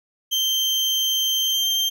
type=tone with pitch glide; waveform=35% pulse; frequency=3136 to 3156 Hz; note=G7 to G7; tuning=0 to +11 cents; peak=-17 dBFS; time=0.31-1.9 s; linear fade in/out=20 ms; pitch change=+11 cents; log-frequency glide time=1.4-1.67 s; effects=none